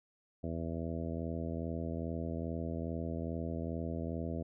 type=harmonic tone; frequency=82.41 Hz; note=E2; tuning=in tune; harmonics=1 / 2 / 3 / 4 / 5 / 6 / 7 / 8; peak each=-40 / -41 / -41 / -45 / -48 / -47 / -48 / -47 dBFS; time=0.43-4.43 s; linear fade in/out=10 ms; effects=none